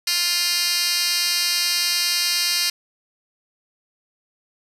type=tone with high-pass filter; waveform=10% pulse; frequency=349.6 Hz; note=F4; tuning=2 cents sharp; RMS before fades=-21 dBFS; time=0.07-2.7 s; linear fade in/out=5 ms; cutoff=3700 Hz; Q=3.1; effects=resampled to 32000 Hz + 7-bit